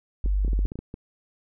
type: tone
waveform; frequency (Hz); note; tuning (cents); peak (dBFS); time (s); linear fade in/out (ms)
sine; 49; G1; 0; -20; 0.24-0.66; 0
type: clicks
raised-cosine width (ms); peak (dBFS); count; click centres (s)
3; -22; 10; 0.26 / 0.448 / 0.48 / 0.532 / 0.591 / 0.654 / 0.719 / 0.756 / 0.79 / 0.941
effects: none